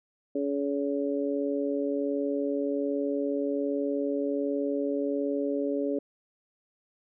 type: harmonic tone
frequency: 141.3 Hz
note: C#3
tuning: 34 cents sharp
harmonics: 2 / 3 / 4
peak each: -29 / -31 / -32 dBFS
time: 0.35-5.99 s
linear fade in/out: 5 ms
effects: none